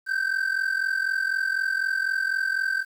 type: ring-modulated tone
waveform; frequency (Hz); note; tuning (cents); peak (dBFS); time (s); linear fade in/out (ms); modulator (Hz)
triangle; 1556; G6; -13; -18; 0.06-2.85; 50; 22
effects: 9-bit